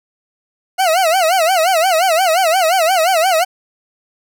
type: tone with vibrato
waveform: 40% pulse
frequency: 698.5 Hz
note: F5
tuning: in tune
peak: -10 dBFS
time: 0.78-3.45 s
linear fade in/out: 20 ms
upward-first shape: sine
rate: 5.7 Hz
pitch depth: 180 cents each way
effects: none